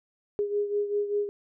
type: beating tone pair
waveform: sine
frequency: 410.1 / 415.2 Hz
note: G#4 / G#4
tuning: -22 / 0 cents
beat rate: 5.1 Hz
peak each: -26 / -32 dBFS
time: 0.39-1.29 s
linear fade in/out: 0 ms
effects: none